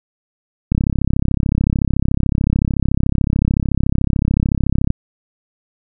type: click train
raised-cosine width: 5 ms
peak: -3 dBFS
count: 142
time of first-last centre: 0.72-4.904 s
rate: 33.7 Hz
effects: none